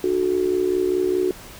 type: tone with amplitude modulation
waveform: sine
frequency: 367.7 Hz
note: F#4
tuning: 11 cents flat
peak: -14 dBFS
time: 0.04-1.31 s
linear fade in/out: 2 ms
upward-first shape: sine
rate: 64.9 Hz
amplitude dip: 80%
effects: pink hiss -41 dBFS RMS until 1.59 s